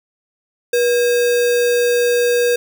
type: tone with sample-and-hold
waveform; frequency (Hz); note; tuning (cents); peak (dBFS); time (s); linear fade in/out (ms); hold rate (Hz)
sine; 482.5; B4; -40; -12; 0.73-2.56; 5; 2100
effects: none